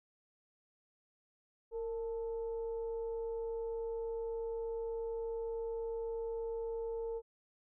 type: tone with frequency modulation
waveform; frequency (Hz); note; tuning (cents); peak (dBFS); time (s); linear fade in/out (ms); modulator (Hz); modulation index
sine; 458.3; A#4; -29; -36; 1.71-7.22; 50; 424; 0.34
effects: none